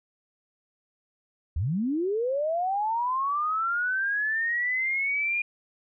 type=linear sweep; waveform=sine; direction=up; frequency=65.7 to 2435 Hz; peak=-24 dBFS; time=1.56-5.42 s; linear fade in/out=5 ms; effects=none